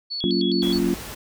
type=tone with vibrato; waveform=sine; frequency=3856 Hz; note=B7; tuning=42 cents flat; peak=-26 dBFS; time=0.1-0.79 s; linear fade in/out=20 ms; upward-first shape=square; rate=4.8 Hz; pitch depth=240 cents each way
type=chord; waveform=sine; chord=Gb major seventh; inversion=none; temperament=just; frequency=185 / 231.2 / 277.5 / 346.9 Hz; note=Gb3 / Bb3 / Db4 / F4; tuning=0 / -14 / +2 / -12 cents; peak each=-25 / -25 / -25 / -23 dBFS; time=0.24-0.94 s; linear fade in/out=0 ms
type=noise; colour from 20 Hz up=pink; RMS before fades=-35 dBFS; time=0.62-1.15 s; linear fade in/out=10 ms
effects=none